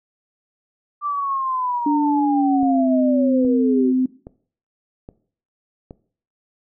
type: linear sweep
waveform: sine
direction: down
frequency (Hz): 1181 to 360.5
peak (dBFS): -20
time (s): 1.01-3.94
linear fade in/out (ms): 50
type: tone with pitch glide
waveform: sine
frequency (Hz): 292 to 257.2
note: D4 to C4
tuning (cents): -10 to -30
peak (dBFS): -15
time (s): 1.86-4.06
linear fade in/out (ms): 5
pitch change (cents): -220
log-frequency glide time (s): 2.26-2.9
type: click train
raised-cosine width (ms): 2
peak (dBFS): -22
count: 5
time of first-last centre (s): 2.63-5.909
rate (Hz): 1.22
effects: noise-tail reverb RT60 0.5 s tail -18 dB re dry